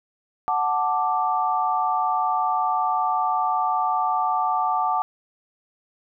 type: chord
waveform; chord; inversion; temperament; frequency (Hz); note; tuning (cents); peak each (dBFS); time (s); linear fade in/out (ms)
sine; D major; first; equal; 740 / 880 / 1174.7; F#5 / A5 / D6; 0 / 0 / 0; -24; 0.48-5.02; 0
effects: none